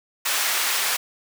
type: high-pass noise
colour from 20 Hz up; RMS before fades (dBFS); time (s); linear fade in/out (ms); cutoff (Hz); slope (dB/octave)
pink; -23; 0.25-0.97; 10; 1200; 12
effects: none